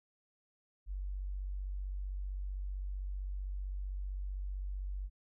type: tone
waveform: sine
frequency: 47.78 Hz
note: G1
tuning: 44 cents flat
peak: -36 dBFS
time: 0.86-5.1 s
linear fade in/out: 50 ms
effects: none